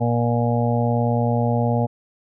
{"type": "harmonic tone", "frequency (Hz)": 118.7, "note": "A#2", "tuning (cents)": 32, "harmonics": [1, 2, 4, 5, 6, 7], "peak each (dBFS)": [-20, -23, -26, -27, -28, -28], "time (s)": [0, 1.87], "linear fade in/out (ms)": 20, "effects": []}